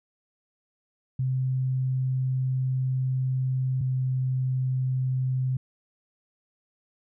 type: tone pair in turn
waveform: sine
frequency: 130 / 129.45 Hz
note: C3 / C3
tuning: -11 / -18 cents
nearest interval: unison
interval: 7 cents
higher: first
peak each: -23 dBFS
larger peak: neither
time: 1.19-3.81 / 3.81-5.57 s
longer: first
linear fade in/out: 5 ms
effects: none